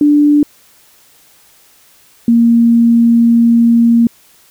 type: tone pair in turn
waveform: sine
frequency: 293.7 / 233.2 Hz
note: D4 / A#3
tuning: 0 / +1 cents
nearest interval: major third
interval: 399 cents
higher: first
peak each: -5 dBFS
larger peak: neither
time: 0.01-0.43 / 2.28-4.07 s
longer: second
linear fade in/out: 2 ms
effects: white hiss -47 dBFS RMS until 4.5 s